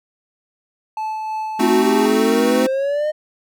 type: tone with tremolo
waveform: triangle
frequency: 870 Hz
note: A5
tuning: 20 cents flat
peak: -19 dBFS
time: 0.97-2.06 s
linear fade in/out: 2 ms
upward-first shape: sine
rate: 3.1 Hz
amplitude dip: 25%
type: chord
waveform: square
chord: A diminished seventh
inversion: none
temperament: equal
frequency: 220 / 261.6 / 311.1 / 370 Hz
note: A3 / C4 / Eb4 / Gb4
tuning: 0 / 0 / 0 / 0 cents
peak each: -21 / -20 / -23 / -24 dBFS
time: 1.59-2.67 s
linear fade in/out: 10 ms
type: exponential sweep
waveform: triangle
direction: up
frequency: 349.2 to 618 Hz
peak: -15 dBFS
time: 1.61-3.12 s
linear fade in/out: 20 ms
effects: none